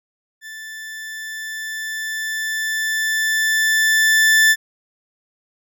40% pulse tone with level ramp, 1760 Hz, A6, in tune, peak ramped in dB -32 to -9 dBFS, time 0.41-4.56 s, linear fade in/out 50 ms, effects none

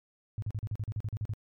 sine tone bursts, 106.4 Hz, G#2, 42 cents sharp, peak -30 dBFS, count 12, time 0.38-1.336 s, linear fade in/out 0 ms, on 43 ms, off 40 ms, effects MP3 96 kbps

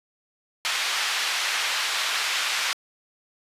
white band-pass noise, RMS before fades -26 dBFS, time 0.65-2.73 s, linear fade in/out 0 ms, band 1100 to 3800 Hz, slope 12 dB/octave, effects resampled to 32000 Hz

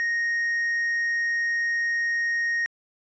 triangle tone with tanh clipping, 1864.7 Hz, A#6, in tune, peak -23 dBFS, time 0-2.66 s, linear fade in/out 0 ms, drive 7 dB, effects resampled to 16000 Hz

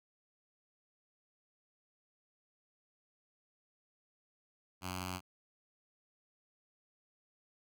5% pulse tone with notch filter, 91.6 Hz, F#2, 17 cents flat, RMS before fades -41 dBFS, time 4.81-5.21 s, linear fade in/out 50 ms, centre 480 Hz, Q 0.64, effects none

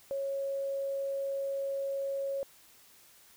sine tone, 550 Hz, C#5, 14 cents flat, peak -31 dBFS, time 0.11-2.43 s, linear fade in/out 0 ms, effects white hiss -59 dBFS RMS until 3.36 s

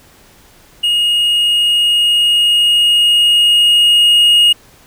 triangle tone with level ramp, 2867 Hz, F7, 45 cents sharp, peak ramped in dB -9 to -4 dBFS, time 0.83-4.53 s, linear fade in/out 10 ms, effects pink hiss -45 dBFS RMS until 4.86 s

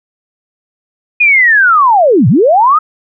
sine linear two-way sweep, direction down then up, 2489 to 103.83 to 1295 Hz, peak -4 dBFS, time 1.2-2.79 s, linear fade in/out 10 ms, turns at 2.28 s, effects none

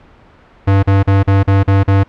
square tone bursts, 98 Hz, G2, in tune, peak -8 dBFS, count 7, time 0.67-2.036 s, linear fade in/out 10 ms, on 160 ms, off 41 ms, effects pink hiss -44 dBFS RMS until 2.08 s + low-pass 2000 Hz 12 dB/octave

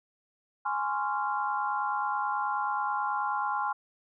sine chord, Db major seventh, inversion second, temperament just, 831.5 / 1039.4 / 1108.7 / 1385.9 Hz, Ab5 / C6 / Db6 / F6, +2 / -12 / 0 / -14 cents, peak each -31 / -32 / -37 / -34 dBFS, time 0.65-3.73 s, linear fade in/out 10 ms, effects none

